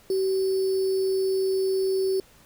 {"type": "tone with sample-and-hold", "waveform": "sine", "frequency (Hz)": 382.1, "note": "G4", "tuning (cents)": -44, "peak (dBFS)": -21, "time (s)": [0.1, 2.2], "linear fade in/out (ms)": 2, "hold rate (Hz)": 4900, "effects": ["pink hiss -55 dBFS RMS until 2.45 s"]}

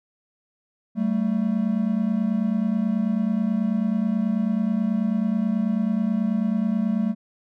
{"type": "tone pair together", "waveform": "triangle", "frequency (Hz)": [193.46, 222.7], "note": ["G3", "A3"], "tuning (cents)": [-23, 21], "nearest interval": "major second", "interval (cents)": 244, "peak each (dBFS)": [-22, -20], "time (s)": [0.95, 7.15], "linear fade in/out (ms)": 50, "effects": []}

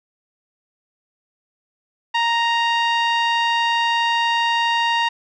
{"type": "tone with low-pass filter", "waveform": "sawtooth", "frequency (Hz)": 932.3, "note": "A#5", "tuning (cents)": 0, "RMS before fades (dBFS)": -19, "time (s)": [2.14, 5.09], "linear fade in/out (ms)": 10, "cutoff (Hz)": 3300, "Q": 1.7, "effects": []}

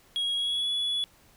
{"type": "tone with pitch glide", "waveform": "sine", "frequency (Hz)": [3303, 3404], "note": ["G#7", "G#7"], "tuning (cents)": [-10, 42], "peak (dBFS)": -23, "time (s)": [0.16, 1.04], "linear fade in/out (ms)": 0, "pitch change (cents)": 52, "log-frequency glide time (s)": [0.36, 0.7], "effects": ["tanh soft clip ceiling -25 dBFS", "pink hiss -59 dBFS RMS until 1.36 s"]}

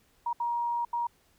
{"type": "tone bursts at uneven times", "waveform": "sine", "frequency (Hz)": 947, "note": "A#5", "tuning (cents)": 27, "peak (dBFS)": -27, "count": 3, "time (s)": [[0.26, 0.33], [0.4, 0.85], [0.93, 1.07]], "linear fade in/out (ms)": 5, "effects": ["pink hiss -66 dBFS RMS until 1.38 s"]}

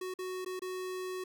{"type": "tone with dropouts", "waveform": "square", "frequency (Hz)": 370, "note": "F#4", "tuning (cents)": 0, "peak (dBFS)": -37, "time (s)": [0.01, 1.24], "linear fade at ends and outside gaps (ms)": 5, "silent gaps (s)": [[0.14, 0.188], [0.448, 0.46], [0.594, 0.619]], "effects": []}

